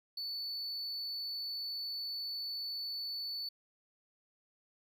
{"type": "tone", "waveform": "triangle", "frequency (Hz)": 4473, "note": "C#8", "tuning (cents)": 15, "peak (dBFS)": -36, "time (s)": [0.17, 3.49], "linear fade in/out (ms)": 5, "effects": []}